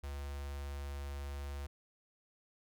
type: tone with notch filter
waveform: square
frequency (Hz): 70.4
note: C#2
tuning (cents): +27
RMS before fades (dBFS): -42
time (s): 0.03-1.67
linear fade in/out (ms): 10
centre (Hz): 250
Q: 1
effects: none